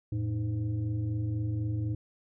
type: tone with frequency modulation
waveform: sine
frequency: 111.5 Hz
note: A2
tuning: 23 cents sharp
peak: -28 dBFS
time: 0.12-1.95 s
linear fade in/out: 5 ms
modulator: 199 Hz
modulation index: 0.68
effects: none